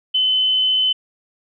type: tone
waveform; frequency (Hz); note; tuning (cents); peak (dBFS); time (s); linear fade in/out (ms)
sine; 3038; F#7; +45; -14; 0.14-0.93; 10
effects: none